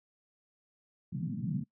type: band-pass noise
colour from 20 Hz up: pink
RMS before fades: -35 dBFS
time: 1.12-1.64 s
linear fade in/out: 10 ms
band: 130 to 230 Hz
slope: 48 dB/octave
effects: noise-tail reverb RT60 0.1 s tail -22 dB re dry